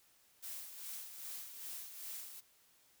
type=noise with tremolo; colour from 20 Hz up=blue; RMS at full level=-45 dBFS; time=0.42-2.41 s; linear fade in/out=20 ms; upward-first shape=sine; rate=2.5 Hz; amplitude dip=55%; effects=white hiss -69 dBFS RMS until 3 s